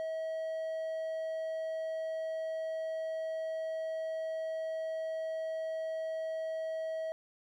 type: tone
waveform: triangle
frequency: 642 Hz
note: E5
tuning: 46 cents flat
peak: -32 dBFS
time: 0-7.12 s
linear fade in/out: 0 ms
effects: none